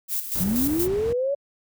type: noise with tremolo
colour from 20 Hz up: violet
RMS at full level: -26 dBFS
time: 0.08-0.88 s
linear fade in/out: 50 ms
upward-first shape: square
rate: 4.2 Hz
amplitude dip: 60%
type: noise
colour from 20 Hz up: brown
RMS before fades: -30 dBFS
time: 0.35-1.13 s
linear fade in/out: 5 ms
type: linear sweep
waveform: sine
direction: up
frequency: 170 to 574 Hz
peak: -21 dBFS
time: 0.4-1.35 s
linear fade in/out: 10 ms
effects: high-pass 60 Hz 12 dB/octave